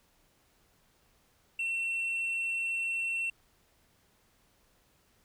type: tone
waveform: sine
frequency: 2706 Hz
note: E7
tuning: 45 cents sharp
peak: -27 dBFS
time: 1.59-3.3 s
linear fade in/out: 5 ms
effects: tanh soft clip ceiling -29 dBFS + pink hiss -68 dBFS RMS until 5.24 s